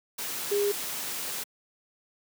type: tone in noise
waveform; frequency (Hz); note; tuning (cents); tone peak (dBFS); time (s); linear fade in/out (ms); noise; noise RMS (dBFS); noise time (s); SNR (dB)
sine; 407.6; G#4; -32; -23; 0.51-0.72; 10; white; -34; 0.18-1.44; +8
effects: high-pass 150 Hz 12 dB/octave